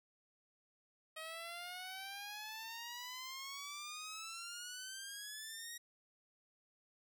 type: exponential sweep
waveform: 10% pulse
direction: up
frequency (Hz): 629 to 1900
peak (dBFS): -37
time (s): 1.16-5.78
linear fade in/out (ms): 10
effects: none